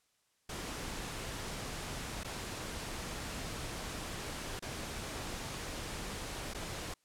pink noise with dropouts, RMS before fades -41 dBFS, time 0.49-6.94 s, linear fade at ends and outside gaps 5 ms, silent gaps 2.235-2.245 / 4.594-4.623 / 6.537-6.546 s, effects white hiss -75 dBFS RMS until 7.04 s + low-pass 10000 Hz 12 dB/octave

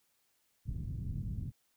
white low-pass noise, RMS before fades -38 dBFS, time 0.65-1.52 s, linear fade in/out 50 ms, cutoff 160 Hz, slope 24 dB/octave, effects white hiss -75 dBFS RMS until 1.76 s

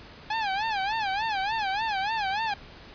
sawtooth tone with vibrato, 830.6 Hz, G#5, in tune, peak -22 dBFS, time 0.3-2.54 s, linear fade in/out 5 ms, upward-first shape sine, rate 3.4 Hz, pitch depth 150 cents each way, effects pink hiss -47 dBFS RMS until 2.94 s + resampled to 11025 Hz

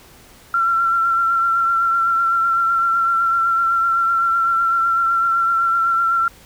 sine tone with vibrato, 1360 Hz, F6, 46 cents flat, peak -14 dBFS, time 0.54-6.28 s, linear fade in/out 2 ms, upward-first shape sine, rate 7.9 Hz, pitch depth 26 cents each way, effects pink hiss -46 dBFS RMS until 6.45 s

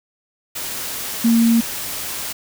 sine tone in noise, 230.7 Hz, A#3, 18 cents flat, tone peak -11 dBFS, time 1.24-1.61 s, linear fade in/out 10 ms, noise white, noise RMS -27 dBFS, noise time 0.55-2.33 s, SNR +13 dB, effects none

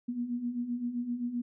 sine beating tone pair, 236 / 243.7 Hz, A#3 / B3, +22 / -23 cents, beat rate 7.7 Hz, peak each -38 / -32 dBFS, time 0.08-1.42 s, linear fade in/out 10 ms, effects none

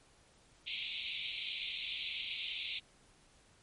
white band-pass noise, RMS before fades -41 dBFS, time 0.66-2.8 s, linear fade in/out 20 ms, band 2200 to 3900 Hz, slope 96 dB/octave, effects pink hiss -65 dBFS RMS until 3.62 s + MP3 48 kbps

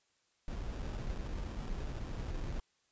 brown noise with sample-and-hold, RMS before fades -39 dBFS, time 0.48-2.6 s, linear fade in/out 0 ms, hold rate 2100 Hz, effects white hiss -75 dBFS RMS until 2.91 s + resampled to 16000 Hz

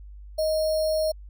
sine tone with sample-and-hold, 626 Hz, D#5, 10 cents sharp, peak -21 dBFS, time 0.38-1.12 s, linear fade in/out 10 ms, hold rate 4900 Hz, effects added 50 Hz sine -40 dBFS peak until 1.29 s

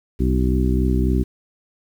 harmonic tone with a mistuned harmonic, 63.6 Hz, C2, 48 cents flat, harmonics 1 / 2 / 3 / 4 / 5 / 6, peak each -18 / -24 / -24 / -24 / -27 / -27 dBFS, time 0.19-1.24 s, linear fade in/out 20 ms, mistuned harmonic 6, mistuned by -19 cents, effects 8-bit

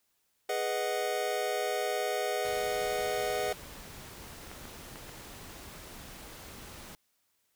square chord, G# minor seventh, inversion none, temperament equal, 415.3 / 493.9 / 622.3 / 740 Hz, G#4 / B4 / D#5 / F#5, 0 / 0 / 0 / 0 cents, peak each -36 dBFS, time 0.49-3.53 s, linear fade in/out 5 ms
pink noise, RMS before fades -47 dBFS, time 2.45-6.95 s, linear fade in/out 0 ms
clicks, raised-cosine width 0.5 ms, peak -30 dBFS, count 4, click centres 4.515 / 4.654 / 4.958 / 5.093 s
effects white hiss -75 dBFS RMS until 7.55 s

